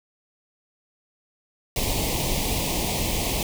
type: band-stop noise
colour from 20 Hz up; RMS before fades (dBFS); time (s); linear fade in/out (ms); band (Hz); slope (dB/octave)
pink; -25; 1.76-3.43; 2; 1000 to 2100; 48
effects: none